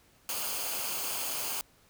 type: noise with comb filter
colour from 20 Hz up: white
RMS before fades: -34 dBFS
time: 0.29-1.61 s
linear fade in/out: 0 ms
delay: 0.53 ms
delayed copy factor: -0.55
effects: pink hiss -63 dBFS RMS until 1.89 s